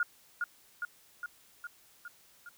sine tone with echo, 1426 Hz, F6, 36 cents sharp, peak -26 dBFS, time 0-0.03 s, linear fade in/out 2 ms, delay 410 ms, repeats 6, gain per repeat -3 dB, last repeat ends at 2.49 s, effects white hiss -62 dBFS RMS until 2.57 s

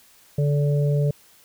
harmonic tone, 144.8 Hz, D3, 24 cents flat, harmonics 1 / 3 / 4, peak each -18 / -28 / -30 dBFS, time 0.38-1.11 s, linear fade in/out 5 ms, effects white hiss -54 dBFS RMS until 1.44 s

